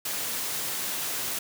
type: high-pass noise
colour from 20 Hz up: white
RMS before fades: -31 dBFS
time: 0.05-1.39 s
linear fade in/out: 5 ms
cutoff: 100 Hz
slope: 24 dB/octave
effects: none